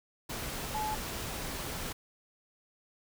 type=tone in noise; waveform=sine; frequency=858 Hz; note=A5; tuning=44 cents flat; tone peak=-32 dBFS; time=0.74-0.95 s; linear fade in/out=10 ms; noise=pink; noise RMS=-38 dBFS; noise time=0.29-1.93 s; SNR=+3 dB; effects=none